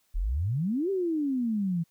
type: exponential two-way sweep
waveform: sine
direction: up then down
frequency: 36 to 400 to 161.9 Hz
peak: -25 dBFS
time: 0.14-1.84 s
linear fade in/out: 20 ms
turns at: 0.9 s
effects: white hiss -70 dBFS RMS until 1.9 s